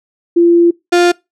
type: tone pair in turn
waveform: sine / 35% pulse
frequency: 342.4 / 350.6 Hz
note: F4 / F4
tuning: -34 / +7 cents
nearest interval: unison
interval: 41 cents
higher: second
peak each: -5 dBFS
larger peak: neither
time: 0.36-0.71 / 0.92-1.12 s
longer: first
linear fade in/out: 10 ms
effects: noise-tail reverb RT60 0.2 s tail -23 dB re dry + low-pass 7000 Hz 12 dB/octave